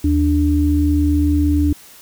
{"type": "tone pair together", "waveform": "sine", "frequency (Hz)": [77.66, 293.7], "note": ["D#2", "D4"], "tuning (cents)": [-3, 0], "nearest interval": "octave + major seventh", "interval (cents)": 2303, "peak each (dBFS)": -15, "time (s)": [0.04, 1.73], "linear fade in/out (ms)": 5, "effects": ["white hiss -43 dBFS RMS until 2.01 s"]}